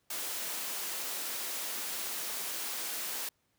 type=high-pass noise; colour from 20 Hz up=white; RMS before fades=-37 dBFS; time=0.1-3.29 s; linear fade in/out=5 ms; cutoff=260 Hz; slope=12 dB/octave; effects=pink hiss -75 dBFS RMS until 3.58 s + high-pass 60 Hz 12 dB/octave